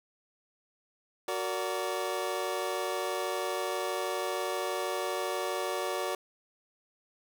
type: chord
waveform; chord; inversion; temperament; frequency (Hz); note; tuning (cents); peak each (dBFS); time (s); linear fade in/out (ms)
25% pulse; Gb augmented; none; just; 370 / 462.5 / 578.1; Gb4 / Bb4 / D5; 0 / -14 / -27; -31 / -33 / -31; 1.28-6.15; 2
effects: none